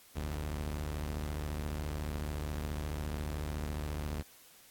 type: tone pair together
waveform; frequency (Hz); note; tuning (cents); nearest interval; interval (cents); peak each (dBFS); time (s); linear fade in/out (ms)
sawtooth; 44.6 / 75; F1 / D2; +37 / +37; major sixth; 900; -38 / -32; 0.15-4.23; 20
effects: white hiss -59 dBFS RMS until 4.7 s + AAC 64 kbps